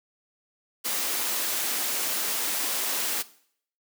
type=high-pass noise; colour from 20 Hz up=white; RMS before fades=-28 dBFS; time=0.84-3.23 s; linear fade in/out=20 ms; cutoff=230 Hz; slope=24 dB/octave; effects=noise-tail reverb RT60 0.6 s tail -18 dB re dry